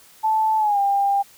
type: tone with pitch glide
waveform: sine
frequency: 875 to 797.8 Hz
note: A5 to G5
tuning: -10 to +30 cents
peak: -16 dBFS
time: 0.23-1.23 s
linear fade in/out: 20 ms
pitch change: -160 cents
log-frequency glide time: 0.58-0.79 s
effects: white hiss -50 dBFS RMS until 1.37 s